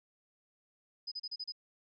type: tone bursts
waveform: sine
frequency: 5000 Hz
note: D#8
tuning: 8 cents sharp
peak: -37 dBFS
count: 6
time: 1.07-1.522 s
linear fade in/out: 10 ms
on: 47 ms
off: 34 ms
effects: none